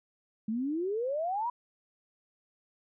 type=exponential sweep; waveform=sine; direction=up; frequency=210 to 996 Hz; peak=-29 dBFS; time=0.48-1.5 s; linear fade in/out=5 ms; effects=none